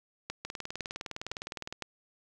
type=two click trains; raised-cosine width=0.2 ms; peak=-20 / -18 dBFS; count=26 / 4; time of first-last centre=0.45-1.726 / 0.3-1.823 s; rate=19.6 / 1.97 Hz; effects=none